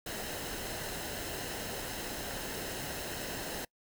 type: noise with comb filter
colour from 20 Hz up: pink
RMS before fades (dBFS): -39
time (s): 0.06-3.65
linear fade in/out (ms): 5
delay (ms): 0.86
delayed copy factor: -0.5
effects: noise-tail reverb RT60 0.1 s tail -25 dB re dry